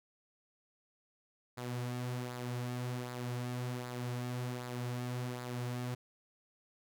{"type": "tone with flanger", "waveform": "sawtooth", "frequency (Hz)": 123.47, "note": "B2", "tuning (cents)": 0, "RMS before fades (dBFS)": -39, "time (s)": [1.57, 5.95], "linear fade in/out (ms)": 10, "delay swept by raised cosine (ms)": [0.33, 6.13], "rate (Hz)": 1.3, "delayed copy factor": -0.5, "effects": []}